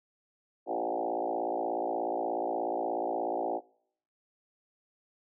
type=tone with frequency modulation; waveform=sine; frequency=550 Hz; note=C#5; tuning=14 cents flat; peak=-28 dBFS; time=0.66-3.61 s; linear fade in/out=50 ms; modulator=56.7 Hz; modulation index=4.7; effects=noise-tail reverb RT60 0.7 s tail -25 dB re dry + high-pass 300 Hz 12 dB/octave